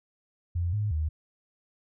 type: tone with pitch steps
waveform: sine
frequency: 86.6 / 105 / 77.6 Hz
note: F2 / G#2 / D#2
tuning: -14 / +19 / -4 cents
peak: -25 dBFS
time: 0.55-1.09 s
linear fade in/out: 10 ms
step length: 180 ms
effects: none